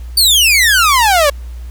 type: exponential sweep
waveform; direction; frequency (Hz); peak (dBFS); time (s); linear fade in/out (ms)
sawtooth; down; 4654 to 550; -4; 0.17-1.3; 5
effects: added 60 Hz sine -24 dBFS peak until 1.7 s + pink hiss -46 dBFS RMS until 1.7 s